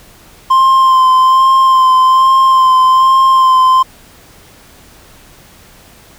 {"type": "tone with vibrato", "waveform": "triangle", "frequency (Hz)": 1046.5, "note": "C6", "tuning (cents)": 0, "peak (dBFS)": -3, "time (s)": [0.5, 3.83], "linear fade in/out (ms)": 10, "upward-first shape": "sine", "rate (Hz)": 1.2, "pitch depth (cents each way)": 21, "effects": ["pink hiss -41 dBFS RMS until 6.18 s"]}